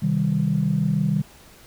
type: chord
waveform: sine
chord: C minor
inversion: none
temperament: just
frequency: 130.81 / 156.98 / 196.22 Hz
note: C3 / Eb3 / G3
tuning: 0 / +16 / +2 cents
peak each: -25 / -21 / -22 dBFS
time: 0.02-1.22 s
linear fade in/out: 10 ms
effects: tanh soft clip ceiling -10 dBFS + pink hiss -49 dBFS RMS until 1.66 s